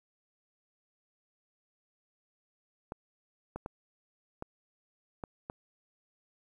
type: clicks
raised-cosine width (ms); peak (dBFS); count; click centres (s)
1; -24; 6; 2.921 / 3.56 / 3.661 / 4.424 / 5.238 / 5.499
effects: 10-bit